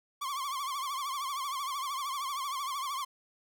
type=tone with vibrato; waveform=45% pulse; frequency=1100 Hz; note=C#6; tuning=14 cents flat; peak=-33 dBFS; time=0.21-3.05 s; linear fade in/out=10 ms; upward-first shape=triangle; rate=13 Hz; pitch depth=130 cents each way; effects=none